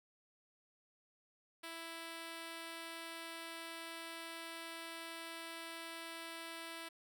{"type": "tone", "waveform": "5% pulse", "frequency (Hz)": 330.7, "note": "E4", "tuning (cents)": 6, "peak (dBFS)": -34, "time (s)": [1.63, 6.89], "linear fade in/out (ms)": 10, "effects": []}